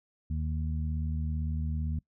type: harmonic tone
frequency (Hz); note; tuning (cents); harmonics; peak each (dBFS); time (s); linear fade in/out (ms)
77.78; D#2; 0; 1 / 2 / 3; -30 / -36 / -40; 0.3-1.99; 5
effects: noise-tail reverb RT60 0.1 s tail -23 dB re dry